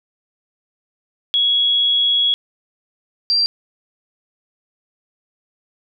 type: tone pair in turn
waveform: sine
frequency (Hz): 3339 / 4722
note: G#7 / D8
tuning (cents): +9 / +9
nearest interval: tritone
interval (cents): 600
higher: second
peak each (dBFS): -13 / -13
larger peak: neither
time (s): 1.34-2.34 / 3.3-3.46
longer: first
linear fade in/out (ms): 0
effects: none